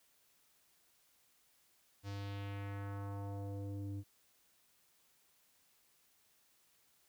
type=tone with low-pass filter sweep; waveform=square; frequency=100 Hz; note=G2; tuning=35 cents sharp; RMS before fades=-43 dBFS; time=2.03-4.04 s; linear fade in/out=50 ms; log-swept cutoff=5800 to 250 Hz; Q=1.7; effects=white hiss -72 dBFS RMS until 7.08 s